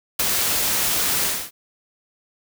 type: noise with ADSR envelope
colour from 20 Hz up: white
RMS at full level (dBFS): -18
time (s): 0.19-1.51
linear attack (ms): 9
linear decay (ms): 16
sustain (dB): -3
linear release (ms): 260
effects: none